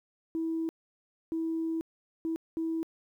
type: tone bursts at uneven times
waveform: sine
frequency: 325.7 Hz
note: E4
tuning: 21 cents flat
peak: -28 dBFS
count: 4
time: 0.35-0.69 / 1.32-1.81 / 2.25-2.36 / 2.57-2.83 s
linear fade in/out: 0 ms
effects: tanh soft clip ceiling -24 dBFS + 11-bit